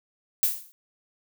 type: noise with exponential decay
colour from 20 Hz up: violet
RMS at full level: -19 dBFS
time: 0.43-0.72 s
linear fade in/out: 0 ms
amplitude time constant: 63 ms
effects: none